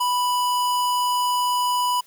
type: tone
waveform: square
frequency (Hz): 987.8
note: B5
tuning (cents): 0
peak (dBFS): -20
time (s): 0-2.01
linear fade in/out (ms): 10
effects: white hiss -55 dBFS RMS until 2.06 s